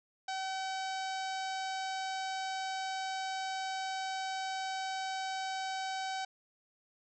harmonic tone with a mistuned harmonic, 763 Hz, G5, 47 cents flat, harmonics 1 / 2 / 3 / 4 / 5 / 6 / 7 / 8 / 9 / 10, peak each -36 / -43 / -48 / -49 / -48 / -49 / -51 / -54 / -55 / -58 dBFS, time 0.28-6.25 s, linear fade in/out 5 ms, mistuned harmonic 10, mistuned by +28 cents, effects none

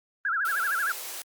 sine tone with vibrato, 1487 Hz, F#6, 8 cents sharp, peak -24 dBFS, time 0.25-0.92 s, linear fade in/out 2 ms, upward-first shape sine, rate 13 Hz, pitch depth 210 cents each way
white high-pass noise, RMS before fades -37 dBFS, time 0.45-1.22 s, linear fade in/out 2 ms, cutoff 370 Hz, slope 24 dB/octave
effects Opus 48 kbps

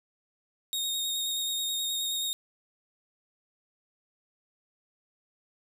sawtooth tone with vibrato, 3723 Hz, A#7, 3 cents flat, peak -26 dBFS, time 0.73-2.33 s, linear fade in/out 0 ms, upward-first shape square, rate 9.4 Hz, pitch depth 17 cents each way, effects none

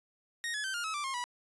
sawtooth tone with pitch steps, 1864.7 / 1700.1 / 1550 / 1413.2 / 1288.4 / 1174.7 / 1071 / 976.4 Hz, A#6 / G#6 / G6 / F6 / E6 / D6 / C6 / B5, 0 / +40 / -20 / +20 / -40 / 0 / +40 / -20 cents, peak -30 dBFS, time 0.44-1.24 s, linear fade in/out 0 ms, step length 100 ms, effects resampled to 24000 Hz

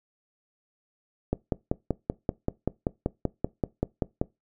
click train, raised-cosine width 2 ms, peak -11 dBFS, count 16, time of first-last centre 1.33-4.215 s, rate 5.2 Hz, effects noise-tail reverb RT60 0.2 s tail -21 dB re dry

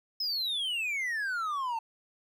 triangle exponential sweep, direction down, 5220 to 882 Hz, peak -28 dBFS, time 0.2-1.79 s, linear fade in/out 5 ms, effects none

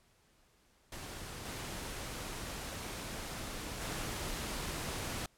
pink noise with level steps, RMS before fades -45 / -42 / -39 dBFS, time 0.92-5.26 s, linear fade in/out 2 ms, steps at 1.45 / 3.81 s, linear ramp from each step 5 ms, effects pink hiss -69 dBFS RMS until 5.37 s + low-pass 12000 Hz 12 dB/octave

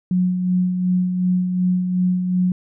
sine tone with tremolo, 181.8 Hz, F#3, 30 cents flat, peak -14 dBFS, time 0.11-2.52 s, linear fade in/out 2 ms, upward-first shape sine, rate 2.7 Hz, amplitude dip 45%, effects none

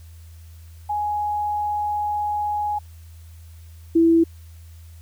sine tone pair in turn, 834 / 331 Hz, G#5 / E4, +7 / +7 cents, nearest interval octave + major third, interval 1600 cents, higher first, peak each -21 / -12 dBFS, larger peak second, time 0.89-2.79 / 3.95-4.24 s, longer first, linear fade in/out 10 ms, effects added 82 Hz sine -40 dBFS peak until 5.01 s + white hiss -56 dBFS RMS until 5.01 s

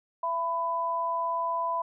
sine tone pair together, 670.9 / 999 Hz, E5 / B5, +30 / +20 cents, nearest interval perfect fifth, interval 690 cents, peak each -33 / -27 dBFS, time 0.23-1.82 s, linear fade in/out 5 ms, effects none

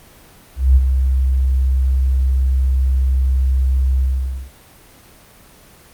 sine tone with ADSR envelope, 65.41 Hz, C2, in tune, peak -5 dBFS, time 0.56-4.52 s, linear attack 200 ms, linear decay 34 ms, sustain -7 dB, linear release 520 ms, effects pink hiss -45 dBFS RMS until 5.93 s + Opus 24 kbps

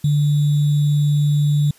sine tone with sample-and-hold, 146.83 Hz, D3, in tune, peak -13 dBFS, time 0.04-1.71 s, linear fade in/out 5 ms, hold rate 3675 Hz, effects white hiss -51 dBFS RMS until 1.78 s + resampled to 32000 Hz

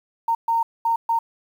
sine tone bursts at uneven times, 919 Hz, A#5, 25 cents flat, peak -17 dBFS, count 4, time 0.28-0.35 / 0.48-0.63 / 0.85-0.96 / 1.09-1.19 s, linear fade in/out 5 ms, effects 8-bit

